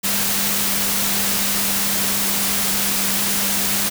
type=tone in noise; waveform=sine; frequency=198.9 Hz; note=G3; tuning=25 cents sharp; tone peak=-29 dBFS; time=0.03-3.9 s; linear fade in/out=20 ms; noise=white; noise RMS=-20 dBFS; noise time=0.03-3.9 s; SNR=-12 dB; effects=none